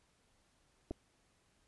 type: clicks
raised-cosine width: 2 ms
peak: -28 dBFS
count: 2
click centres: 0.909 / 0.912 s
effects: pink hiss -73 dBFS RMS until 1.67 s + resampled to 24000 Hz